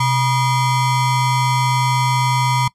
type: ring-modulated tone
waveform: square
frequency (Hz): 547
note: C#5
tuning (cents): -23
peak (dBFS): -12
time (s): 0-2.68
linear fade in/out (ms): 5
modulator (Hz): 419
effects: noise-tail reverb RT60 0.1 s tail -21 dB re dry + low-pass 10000 Hz 12 dB/octave